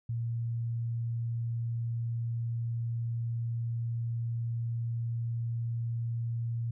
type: tone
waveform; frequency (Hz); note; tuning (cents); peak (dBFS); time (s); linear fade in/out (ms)
sine; 116.54; A#2; 0; -30; 0.09-6.71; 5
effects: none